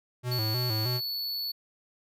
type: tone with vibrato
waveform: square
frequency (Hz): 116.4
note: A#2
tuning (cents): -2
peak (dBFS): -29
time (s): 0.23-1.01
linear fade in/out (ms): 50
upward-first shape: square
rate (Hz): 3.2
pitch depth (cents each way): 110
type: tone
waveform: square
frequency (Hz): 4435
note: C#8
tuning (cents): 0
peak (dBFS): -31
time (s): 0.31-1.52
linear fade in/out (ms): 10
effects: none